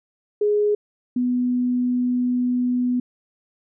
sine tone pair in turn, 416.5 / 247.7 Hz, G#4 / B3, +5 / +5 cents, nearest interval major sixth, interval 900 cents, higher first, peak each -16 / -18 dBFS, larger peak first, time 0.41-0.75 / 1.16-3 s, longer second, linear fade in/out 5 ms, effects none

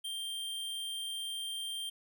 square tone, 3171 Hz, G7, 19 cents sharp, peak -37 dBFS, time 0.04-1.9 s, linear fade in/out 10 ms, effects none

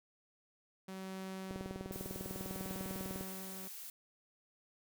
sawtooth tone with tremolo, 189.7 Hz, F#3, 43 cents sharp, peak -38 dBFS, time 0.88-3.68 s, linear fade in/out 5 ms, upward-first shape sine, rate 0.63 Hz, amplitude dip 50%
click train, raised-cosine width 2 ms, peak -29 dBFS, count 35, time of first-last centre 1.51-3.21 s, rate 20 Hz
blue noise, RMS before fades -48 dBFS, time 1.92-3.9 s, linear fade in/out 2 ms
effects none

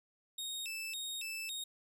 sawtooth tone with vibrato, 3136 Hz, G7, in tune, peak -36 dBFS, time 0.38-1.64 s, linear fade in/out 5 ms, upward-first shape square, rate 1.8 Hz, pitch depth 300 cents each way, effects 13-bit

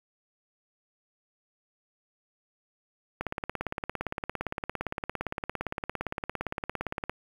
click train, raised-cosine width 0.5 ms, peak -16 dBFS, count 69, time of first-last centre 3.21-7.096 s, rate 17.5 Hz, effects 8-bit

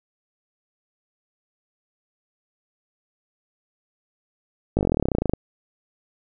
slowing click train, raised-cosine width 2 ms, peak -7 dBFS, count 21, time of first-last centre 4.77-5.336 s, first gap 19 ms, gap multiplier 1.04, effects none

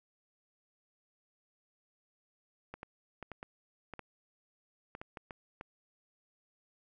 clicks, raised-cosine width 0.5 ms, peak -28 dBFS, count 12, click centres 2.74 / 2.831 / 3.227 / 3.317 / 3.429 / 3.937 / 3.993 / 4.951 / 5.015 / 5.172 / 5.308 / 5.611 s, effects none

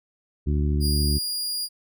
harmonic tone, 73.42 Hz, D2, in tune, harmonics 1 / 2 / 3 / 4 / 5, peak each -21 / -27 / -31 / -33 / -35 dBFS, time 0.46-1.19 s, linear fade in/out 20 ms
sawtooth tone, 4842 Hz, D#8, 48 cents flat, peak -23 dBFS, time 0.8-1.69 s, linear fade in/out 50 ms
effects none

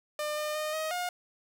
sawtooth tone with pitch steps, 600 / 605 / 613 / 629 / 715 Hz, D5 / D#5 / D#5 / D#5 / F5, +37 / -49 / -26 / +19 / +41 cents, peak -27 dBFS, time 0.19-1.09 s, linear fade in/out 2 ms, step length 180 ms, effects none

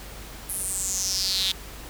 sawtooth tone with high-pass filter sweep, 190 Hz, F#3, 46 cents sharp, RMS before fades -27 dBFS, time 0.49-1.52 s, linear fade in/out 5 ms, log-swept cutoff 11000 to 3500 Hz, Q 5.8, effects added 50 Hz sine -42 dBFS peak until 1.89 s + pink hiss -42 dBFS RMS until 1.89 s

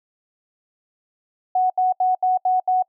sine tone bursts, 740 Hz, F#5, in tune, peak -15 dBFS, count 6, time 1.55-2.825 s, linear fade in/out 5 ms, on 150 ms, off 75 ms, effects noise-tail reverb RT60 0.1 s tail -26 dB re dry

